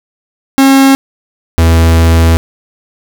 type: tone pair in turn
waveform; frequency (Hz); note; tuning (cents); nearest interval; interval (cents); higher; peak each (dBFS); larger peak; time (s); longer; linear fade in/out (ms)
45% pulse; 270.5 / 82.39; C#4 / E2; -42 / 0; octave + major sixth; 2058; first; -3 / -4; first; 0.58-0.95 / 1.58-2.37; second; 0
effects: none